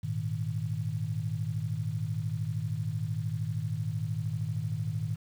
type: chord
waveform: sine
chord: Ab suspended second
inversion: none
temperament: just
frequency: 103.83 / 116.8 / 155.74 Hz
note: Ab2 / Bb2 / Eb3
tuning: 0 / +4 / +2 cents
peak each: -34 dBFS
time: 0.03-5.16 s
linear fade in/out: 10 ms
effects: 9-bit